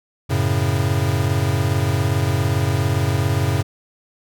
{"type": "chord", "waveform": "square", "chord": "F# minor", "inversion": "none", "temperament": "equal with one note detuned", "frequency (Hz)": [92.5, 110, 137.24], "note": ["F#2", "A2", "C#3"], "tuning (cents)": [0, 0, -17], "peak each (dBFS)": -22, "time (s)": [0.29, 3.63], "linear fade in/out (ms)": 20, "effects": []}